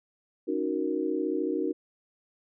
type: chord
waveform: sine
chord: D# minor seventh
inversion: third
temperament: equal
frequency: 277.2 / 311.1 / 370 / 466.2 Hz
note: C#4 / D#4 / F#4 / A#4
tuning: 0 / 0 / 0 / 0 cents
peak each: -34 / -30 / -31 / -33 dBFS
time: 0.47-1.73 s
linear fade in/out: 20 ms
effects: none